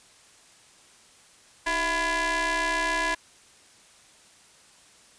sawtooth ring-modulated tone, 343.4 Hz, F4, 29 cents flat, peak -17 dBFS, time 1.66-3.15 s, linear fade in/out 10 ms, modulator 1340 Hz, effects white hiss -55 dBFS RMS until 5.18 s + resampled to 22050 Hz

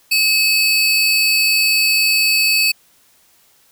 45% pulse tone pair together, 2574 / 4542 Hz, E7 / C#8, -42 / +41 cents, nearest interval minor seventh, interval 983 cents, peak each -15 dBFS, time 0.11-2.72 s, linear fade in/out 10 ms, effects white hiss -54 dBFS RMS until 3.71 s

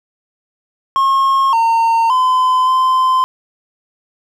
triangle tone with pitch steps, 1080 / 914 / 1021 / 1033 Hz, C#6 / A#5 / C6 / C6, -45 / -34 / -43 / -22 cents, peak -8 dBFS, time 0.96-3.24 s, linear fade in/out 0 ms, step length 570 ms, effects none

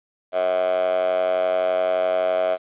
10% pulse tone with high-pass filter, 91.7 Hz, F#2, 15 cents flat, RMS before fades -21 dBFS, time 0.32-2.58 s, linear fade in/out 50 ms, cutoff 640 Hz, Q 8.9, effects resampled to 8000 Hz + 9-bit

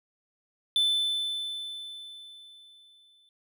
triangle tone with exponential decay, 3520 Hz, A7, in tune, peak -19 dBFS, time 0.76-3.29 s, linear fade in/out 1 ms, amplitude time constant 550 ms, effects none

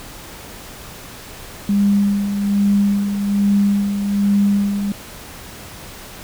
sine tone with tremolo, 201.6 Hz, G3, 49 cents sharp, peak -11 dBFS, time 1.69-4.92 s, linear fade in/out 2 ms, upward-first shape sine, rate 1.2 Hz, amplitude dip 55%, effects pink hiss -36 dBFS RMS until 6.23 s

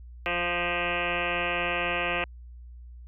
sine tone with frequency modulation, 1568 Hz, G6, in tune, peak -25 dBFS, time 0.26-2.24 s, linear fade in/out 0 ms, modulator 174 Hz, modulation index 7.1, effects added 60 Hz sine -42 dBFS peak until 3.07 s

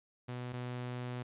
sawtooth tone pair in turn, 123.7 / 123.7 Hz, B2 / B2, +3 / +3 cents, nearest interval unison, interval 0 cents, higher neither, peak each -35 / -34 dBFS, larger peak second, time 0.28-0.53 / 0.53-1.23 s, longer second, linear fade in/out 10 ms, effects resampled to 8000 Hz

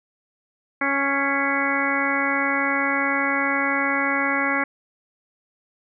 harmonic tone with a mistuned harmonic, 277.2 Hz, C#4, in tune, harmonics 1 / 2 / 3 / 4 / 5 / 6 / 7 / 8, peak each -27 / -30 / -30 / -28 / -28 / -27 / -26 / -28 dBFS, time 0.81-4.64 s, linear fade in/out 5 ms, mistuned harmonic 7, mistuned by +44 cents, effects none

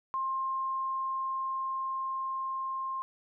sine tone with level ramp, 1060 Hz, C6, 22 cents sharp, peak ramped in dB -29 to -32 dBFS, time 0.14-3.02 s, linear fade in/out 0 ms, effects none

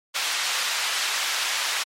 white band-pass noise, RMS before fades -26 dBFS, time 0.14-1.84 s, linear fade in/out 20 ms, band 960 to 4700 Hz, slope 12 dB/octave, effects MP3 64 kbps

